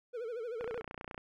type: tone with vibrato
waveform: triangle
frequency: 466.2 Hz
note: A#4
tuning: in tune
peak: -35 dBFS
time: 0.13-0.82 s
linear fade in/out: 20 ms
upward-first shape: sine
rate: 13 Hz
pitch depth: 120 cents each way
type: click train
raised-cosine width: 0.5 ms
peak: -27 dBFS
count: 18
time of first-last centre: 0.61-1.179 s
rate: 29.9 Hz
effects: none